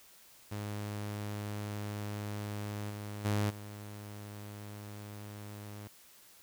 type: tone with level steps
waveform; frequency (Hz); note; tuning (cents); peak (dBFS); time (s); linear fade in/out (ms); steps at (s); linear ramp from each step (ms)
sawtooth; 103.83; G#2; 0; -33 / -36 / -25 / -40; 0.51-5.88; 10; 2.89 / 3.24 / 3.49; 20
effects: white hiss -59 dBFS RMS until 6.42 s